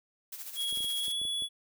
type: noise with tremolo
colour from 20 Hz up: blue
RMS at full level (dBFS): -40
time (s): 0.32-1.12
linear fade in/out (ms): 5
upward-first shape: sine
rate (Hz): 14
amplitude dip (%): 60
type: tone with pitch glide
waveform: square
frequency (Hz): 3322 to 3390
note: G#7 to G#7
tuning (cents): 0 to +35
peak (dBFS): -31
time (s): 0.55-1.49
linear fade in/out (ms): 50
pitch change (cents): +35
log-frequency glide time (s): 0.96-1.19
type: clicks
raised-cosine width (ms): 2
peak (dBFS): -37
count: 8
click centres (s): 0.727 / 0.774 / 0.806 / 0.845 / 1.081 / 1.216 / 1.252 / 1.422
effects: none